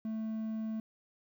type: tone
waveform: triangle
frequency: 220 Hz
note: A3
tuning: in tune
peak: -32 dBFS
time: 0.05-0.8 s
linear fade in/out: 2 ms
effects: 11-bit